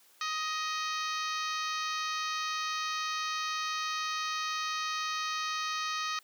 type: harmonic tone with a mistuned harmonic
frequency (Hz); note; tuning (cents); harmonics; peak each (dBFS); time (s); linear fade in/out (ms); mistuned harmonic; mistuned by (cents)
626; D#5; +10; 2 / 3 / 4 / 5 / 6 / 7 / 8 / 9 / 10; -34 / -40 / -41 / -44 / -42 / -42 / -46 / -47 / -47; 0.21-6.19; 2; 6; +22
effects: white hiss -62 dBFS RMS until 6.23 s + high-pass 300 Hz 12 dB/octave